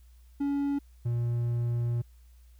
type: tone pair in turn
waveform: triangle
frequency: 282.3 / 118.96 Hz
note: C#4 / A#2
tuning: +32 / +36 cents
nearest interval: octave + minor third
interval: 1496 cents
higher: first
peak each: -24 dBFS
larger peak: neither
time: 0.4-0.79 / 1.05-2.02 s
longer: second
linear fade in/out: 10 ms
effects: added 60 Hz sine -52 dBFS peak until 2.59 s + white hiss -69 dBFS RMS until 2.59 s